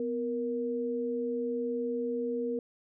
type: tone pair together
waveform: sine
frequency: 249 / 470 Hz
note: B3 / A#4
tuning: +14 / +14 cents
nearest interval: major seventh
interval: 1100 cents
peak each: -34 / -31 dBFS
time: 0-2.59 s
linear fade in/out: 2 ms
effects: none